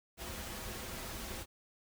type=noise with comb filter; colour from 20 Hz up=pink; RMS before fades=-43 dBFS; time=0.17-1.46 s; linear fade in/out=50 ms; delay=6.8 ms; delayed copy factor=-0.55; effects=none